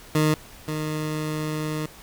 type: tone pair in turn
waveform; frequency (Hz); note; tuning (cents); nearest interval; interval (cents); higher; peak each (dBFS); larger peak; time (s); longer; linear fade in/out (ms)
20% pulse; 154.1 / 154.1; D#3 / D#3; -16 / -16; unison; 0; neither; -13 / -21; first; 0.15-0.34 / 0.68-1.86; second; 2
effects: pink hiss -46 dBFS RMS until 2.02 s